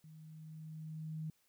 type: tone with level ramp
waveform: sine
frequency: 157.1 Hz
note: D#3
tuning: 17 cents sharp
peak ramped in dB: -53 to -38 dBFS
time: 0.04-1.3 s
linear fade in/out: 2 ms
effects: white hiss -75 dBFS RMS until 1.48 s